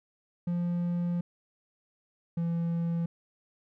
triangle tone pair in turn, 174.1 / 168.56 Hz, F3 / E3, -5 / +39 cents, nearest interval minor second, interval 56 cents, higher first, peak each -25 dBFS, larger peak neither, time 0.47-1.21 / 2.37-3.06 s, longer first, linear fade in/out 5 ms, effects none

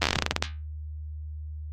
slowing click train, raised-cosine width 0.2 ms, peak -4 dBFS, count 15, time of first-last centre 0.02-0.425 s, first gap 10 ms, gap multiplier 1.15, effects added 76 Hz sine -34 dBFS peak until 1.72 s + Opus 24 kbps

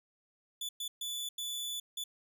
sawtooth tone bursts at uneven times, 3471 Hz, A7, 24 cents flat, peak -33 dBFS, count 5, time 0.61-0.69 / 0.8-0.88 / 1.01-1.29 / 1.38-1.8 / 1.97-2.04 s, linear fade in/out 5 ms, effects none

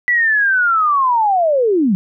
sine linear sweep, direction down, 1975.5 to 174.61 Hz, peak -11 dBFS, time 0.08-1.95 s, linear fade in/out 0 ms, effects none

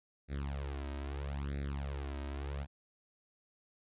sawtooth tone with flanger, 70 Hz, C#2, 18 cents sharp, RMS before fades -39 dBFS, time 0.28-2.67 s, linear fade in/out 50 ms, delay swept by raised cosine 0.49 to 3.19 ms, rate 0.77 Hz, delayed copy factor +1, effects resampled to 8000 Hz

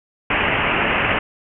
white low-pass noise, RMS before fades -19 dBFS, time 0.3-1.19 s, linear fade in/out 5 ms, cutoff 2900 Hz, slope 96 dB/octave, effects none

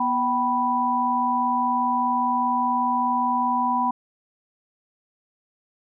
sine tone cluster, 244.3 / 769 / 986 Hz, B3 / G5 / B5, -19 / -33 / -3 cents, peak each -27 / -26 / -21 dBFS, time 0-3.91 s, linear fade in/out 5 ms, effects none

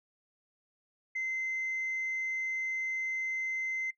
sine tone, 2068 Hz, C7, 21 cents flat, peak -30 dBFS, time 1.15-3.91 s, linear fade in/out 10 ms, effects noise-tail reverb RT60 0.1 s tail -21 dB re dry + tanh soft clip ceiling -28 dBFS

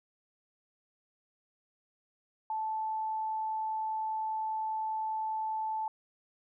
sine tone, 875 Hz, A5, 10 cents flat, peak -31 dBFS, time 2.5-5.88 s, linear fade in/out 2 ms, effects none

